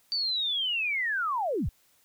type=linear sweep; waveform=sine; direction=down; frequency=4622 to 32.78 Hz; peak=-26 dBFS; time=0.12-1.69 s; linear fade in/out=0 ms; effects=white hiss -65 dBFS RMS until 2.04 s